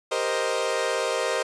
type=chord; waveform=sawtooth; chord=C minor seventh; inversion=second; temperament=equal; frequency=392 / 466.2 / 523.3 / 622.3 Hz; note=G4 / Bb4 / C5 / Eb5; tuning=0 / 0 / 0 / 0 cents; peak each=-29 / -25 / -24 / -25 dBFS; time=0.11-1.43 s; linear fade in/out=10 ms; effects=resampled to 22050 Hz